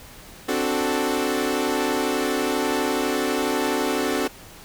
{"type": "chord", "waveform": "sawtooth", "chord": "D dominant seventh", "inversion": "third", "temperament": "equal", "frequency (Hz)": [261.6, 293.7, 370, 440], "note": ["C4", "D4", "F#4", "A4"], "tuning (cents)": [0, 0, 0, 0], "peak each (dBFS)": -23, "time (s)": [0.48, 4.28], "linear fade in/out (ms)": 10, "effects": ["pink hiss -44 dBFS RMS until 4.64 s"]}